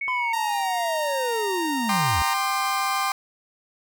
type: tone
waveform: sine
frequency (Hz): 2217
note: C#7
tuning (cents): 0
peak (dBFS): -25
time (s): 0.01-0.33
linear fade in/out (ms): 5
type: linear sweep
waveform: triangle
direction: down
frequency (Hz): 1025 to 65.41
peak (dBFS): -23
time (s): 0.08-2.22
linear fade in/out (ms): 0
type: tone with pitch glide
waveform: sawtooth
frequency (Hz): 933 to 927.1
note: A#5 to A#5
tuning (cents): +1 to -10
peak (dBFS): -22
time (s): 0.33-2.34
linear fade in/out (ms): 5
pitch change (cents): -11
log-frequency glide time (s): 0.87-0.98
type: chord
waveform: 35% pulse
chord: G suspended fourth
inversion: none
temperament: equal with one note detuned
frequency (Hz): 784 / 1046.5 / 1199.3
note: G5 / C6 / D6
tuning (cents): 0 / 0 / +36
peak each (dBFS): -25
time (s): 1.89-3.12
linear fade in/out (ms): 2
effects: none

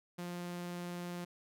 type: tone with vibrato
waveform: sawtooth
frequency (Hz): 175.7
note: F3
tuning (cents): +11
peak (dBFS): -36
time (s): 0.18-1.25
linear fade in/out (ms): 10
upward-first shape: square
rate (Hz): 20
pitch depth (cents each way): 8
effects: none

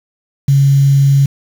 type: tone with quantisation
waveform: sine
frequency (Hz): 138.59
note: C#3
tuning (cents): 0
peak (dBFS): -6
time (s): 0.48-1.26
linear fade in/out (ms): 5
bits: 5
effects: none

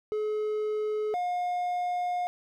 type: tone pair in turn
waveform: triangle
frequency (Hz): 426.5 / 714.8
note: G#4 / F5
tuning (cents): +46 / +40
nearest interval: major sixth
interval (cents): 894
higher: second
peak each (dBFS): -25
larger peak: neither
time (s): 0.12-1.14 / 1.14-2.27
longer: second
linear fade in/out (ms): 0
effects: none

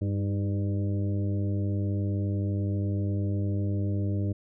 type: harmonic tone with a mistuned harmonic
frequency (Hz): 99.6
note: G2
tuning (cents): +28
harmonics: 1 / 2 / 3 / 4 / 5 / 6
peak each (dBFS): -26 / -34 / -35 / -42 / -45 / -44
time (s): 0.01-4.33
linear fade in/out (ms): 10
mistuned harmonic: 3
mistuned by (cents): +45
effects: none

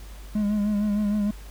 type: tone with vibrato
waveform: triangle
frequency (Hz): 207.7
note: G#3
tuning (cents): 0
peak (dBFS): -19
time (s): 0.35-1.31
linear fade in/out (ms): 5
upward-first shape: sine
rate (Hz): 6.5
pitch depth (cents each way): 42
effects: added 50 Hz sine -38 dBFS peak until 1.5 s + pink hiss -49 dBFS RMS until 1.5 s

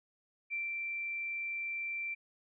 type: tone with ADSR envelope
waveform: sine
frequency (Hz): 2349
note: D7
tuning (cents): 0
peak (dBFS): -33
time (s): 0.5-2.15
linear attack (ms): 33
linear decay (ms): 170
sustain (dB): -2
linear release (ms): 17
effects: none

